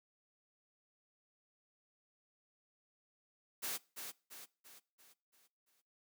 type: noise with echo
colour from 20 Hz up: white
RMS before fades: -40 dBFS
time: 3.62-3.78 s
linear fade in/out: 20 ms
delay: 340 ms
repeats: 6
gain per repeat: -6 dB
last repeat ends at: 5.82 s
effects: noise-tail reverb RT60 0.4 s tail -23 dB re dry + high-pass 200 Hz 12 dB/octave